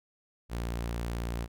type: tone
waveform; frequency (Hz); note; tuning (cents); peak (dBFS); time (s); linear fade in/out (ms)
sawtooth; 58.27; A#1; 0; -28; 0.49-1.48; 50
effects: none